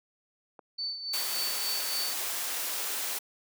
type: click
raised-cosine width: 1 ms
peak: -31 dBFS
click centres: 0.592 s
type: tone with tremolo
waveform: sine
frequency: 4518 Hz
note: C#8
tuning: 32 cents sharp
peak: -30 dBFS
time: 0.78-2.14 s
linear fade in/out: 10 ms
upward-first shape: sine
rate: 3.5 Hz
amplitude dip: 60%
type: noise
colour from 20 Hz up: white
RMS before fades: -33 dBFS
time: 1.13-3.19 s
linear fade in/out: 10 ms
effects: high-pass 400 Hz 12 dB/octave